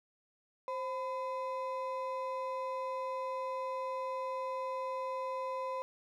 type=ring-modulated tone; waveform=triangle; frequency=766 Hz; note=G5; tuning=40 cents flat; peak=-30 dBFS; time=0.68-5.82 s; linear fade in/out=0 ms; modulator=240 Hz; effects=none